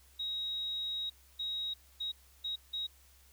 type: tone bursts at uneven times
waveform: sine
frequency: 3800 Hz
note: A#7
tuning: 33 cents sharp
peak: -34 dBFS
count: 5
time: 0.19-1.1 / 1.39-1.74 / 2-2.12 / 2.44-2.56 / 2.73-2.87 s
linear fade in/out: 10 ms
effects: added 66 Hz sine -62 dBFS peak until 3.32 s + white hiss -64 dBFS RMS until 3.32 s